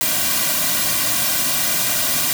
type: noise with comb filter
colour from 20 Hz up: white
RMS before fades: -19 dBFS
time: 0.01-2.33 s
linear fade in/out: 0 ms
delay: 2.3 ms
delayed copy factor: -0.95
effects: none